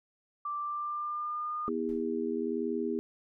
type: tone with pitch glide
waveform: sine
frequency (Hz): 1174.7 to 1218.2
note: D6 to D#6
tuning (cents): 0 to -37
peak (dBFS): -32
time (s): 0.45-1.69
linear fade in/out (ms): 5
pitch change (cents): +63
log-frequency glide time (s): 0.58-1.56
type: harmonic tone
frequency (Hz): 81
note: E2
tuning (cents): -30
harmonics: 3 / 4 / 5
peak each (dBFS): -34 / -35 / -33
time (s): 1.68-2.99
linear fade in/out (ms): 0
type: noise with exponential decay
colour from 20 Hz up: brown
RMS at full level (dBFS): -48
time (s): 1.89-2.18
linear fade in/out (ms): 0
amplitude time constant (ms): 61
effects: none